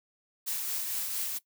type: noise with tremolo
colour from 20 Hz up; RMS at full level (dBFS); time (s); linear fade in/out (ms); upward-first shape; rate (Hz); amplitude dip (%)
blue; -32; 0.46-1.39; 20; sine; 4.4; 30
effects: noise-tail reverb RT60 0.1 s tail -18 dB re dry